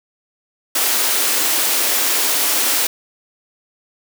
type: high-pass noise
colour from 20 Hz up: white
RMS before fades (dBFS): -17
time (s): 0.75-2.87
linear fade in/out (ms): 5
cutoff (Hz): 240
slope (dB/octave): 96
effects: none